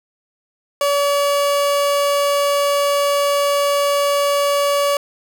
30% pulse tone, 570 Hz, C#5, 48 cents sharp, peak -12 dBFS, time 0.81-4.97 s, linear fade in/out 2 ms, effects none

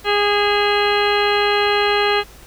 harmonic tone with a mistuned harmonic, 410.7 Hz, G#4, 19 cents flat, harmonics 1 / 2 / 3 / 4 / 5 / 6 / 7 / 8 / 10, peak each -18 / -21 / -23 / -24 / -25 / -26 / -26 / -27 / -28 dBFS, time 0.04-2.24 s, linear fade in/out 50 ms, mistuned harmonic 6, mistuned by +51 cents, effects added 50 Hz sine -43 dBFS peak until 2.46 s + pink hiss -44 dBFS RMS until 2.46 s

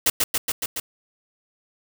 white noise with echo, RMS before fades -18 dBFS, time 0.06-0.1 s, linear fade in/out 5 ms, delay 140 ms, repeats 5, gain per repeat -2 dB, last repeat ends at 0.8 s, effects none

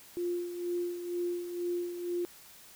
sine tone with tremolo, 350.6 Hz, F4, 7 cents sharp, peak -29 dBFS, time 0.17-2.25 s, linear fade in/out 0 ms, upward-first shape sine, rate 2.1 Hz, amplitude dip 60%, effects white hiss -54 dBFS RMS until 2.75 s

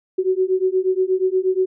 sine beating tone pair, 370 / 378.4 Hz, F#4 / F#4, 0 / +39 cents, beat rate 8.4 Hz, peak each -19 dBFS, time 0.18-1.66 s, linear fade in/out 10 ms, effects none

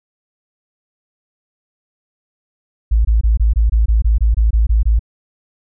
sine tone bursts, 55 Hz, A1, in tune, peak -9 dBFS, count 13, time 2.91-4.994 s, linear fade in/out 10 ms, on 140 ms, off 22 ms, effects none

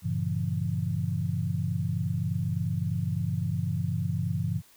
sine chord, G diminished seventh, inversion none, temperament just, 98 / 117.6 / 141.12 / 169.34 Hz, G2 / Bb2 / Db3 / Fb3, 0 / +16 / +31 / +47 cents, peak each -31 / -33 / -32 / -31 dBFS, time 0.02-4.62 s, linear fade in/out 50 ms, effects white hiss -58 dBFS RMS until 4.76 s

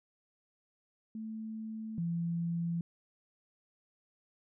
sine tone pair in turn, 220 / 169.27 Hz, A3 / E3, 0 / +46 cents, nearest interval perfect fourth, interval 454 cents, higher first, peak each -38 / -31 dBFS, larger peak second, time 1.15-1.98 / 1.98-2.81 s, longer neither, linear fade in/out 2 ms, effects none

